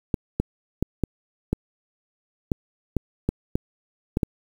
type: clicks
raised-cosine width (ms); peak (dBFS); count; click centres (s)
3; -8; 11; 0.142 / 0.4 / 0.826 / 1.037 / 1.53 / 2.518 / 2.967 / 3.29 / 3.555 / 4.171 / 4.232
effects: 7-bit